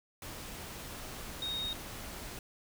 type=tone in noise; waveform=sine; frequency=3729 Hz; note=A#7; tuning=in tune; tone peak=-34 dBFS; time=1.42-1.73 s; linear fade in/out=2 ms; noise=pink; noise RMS=-44 dBFS; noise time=0.22-2.39 s; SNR=+7 dB; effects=none